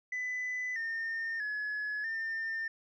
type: tone with pitch steps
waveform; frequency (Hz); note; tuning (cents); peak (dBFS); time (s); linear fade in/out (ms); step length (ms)
sine; 2000 / 1819 / 1698 / 1803; B6 / A#6 / G#6 / A6; +21 / -43 / +38 / +42; -31; 0.12-2.68; 5; 640
effects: tanh soft clip ceiling -31 dBFS